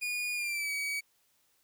40% pulse tone with pitch glide, 2446 to 2269 Hz, D#7 to C#7, -30 to +40 cents, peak -31 dBFS, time 0.01-1.01 s, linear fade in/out 20 ms, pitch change -130 cents, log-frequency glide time 0.34-0.72 s, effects white hiss -71 dBFS RMS until 1.63 s

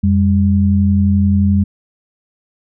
sine tone pair together, 88.55 / 200 Hz, F2 / G3, +24 / +35 cents, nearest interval octave + major second, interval 1411 cents, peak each -12 dBFS, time 0.03-1.64 s, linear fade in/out 10 ms, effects none

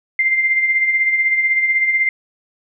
sine tone with tremolo, 2093 Hz, C7, in tune, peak -11 dBFS, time 0.19-2.09 s, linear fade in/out 2 ms, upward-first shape sine, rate 16 Hz, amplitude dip 50%, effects none

